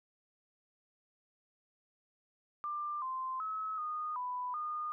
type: tone with pitch steps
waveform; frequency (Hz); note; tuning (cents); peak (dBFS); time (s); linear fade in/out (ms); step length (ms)
sine; 1190 / 1040 / 1287 / 1231 / 994 / 1222; D6 / C6 / E6 / D#6 / B5 / D#6; +22 / -11 / -42 / -19 / +11 / -32; -35; 2.64-4.92; 0; 380
effects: none